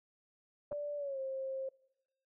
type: tone with pitch glide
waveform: sine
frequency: 584 to 532.4 Hz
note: D5 to C5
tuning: -10 to +30 cents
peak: -36 dBFS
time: 0.71-1.69 s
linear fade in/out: 5 ms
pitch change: -160 cents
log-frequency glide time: 0.97-1.19 s
type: clicks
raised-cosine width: 1 ms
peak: -35 dBFS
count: 2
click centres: 0.719 / 0.727 s
effects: noise-tail reverb RT60 0.9 s tail -23 dB re dry